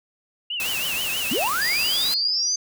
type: tone with vibrato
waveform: sine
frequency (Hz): 2794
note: F7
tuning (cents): 0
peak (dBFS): -25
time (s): 0.5-1.48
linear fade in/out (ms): 5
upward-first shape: triangle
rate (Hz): 6.2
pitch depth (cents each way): 170
type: noise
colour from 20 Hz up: white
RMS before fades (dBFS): -29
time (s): 0.6-2.14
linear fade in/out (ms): 0
type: linear sweep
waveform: sine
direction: up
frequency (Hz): 177 to 6272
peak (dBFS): -22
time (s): 1.31-2.56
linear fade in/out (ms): 5
type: tone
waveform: sine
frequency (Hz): 4824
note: D8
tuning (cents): +46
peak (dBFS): -24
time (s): 1.61-2.56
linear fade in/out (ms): 10
effects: none